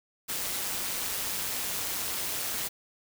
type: noise with amplitude modulation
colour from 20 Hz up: white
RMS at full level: -30 dBFS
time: 0.28-2.69 s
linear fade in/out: 20 ms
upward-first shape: sine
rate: 193 Hz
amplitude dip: 55%
effects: none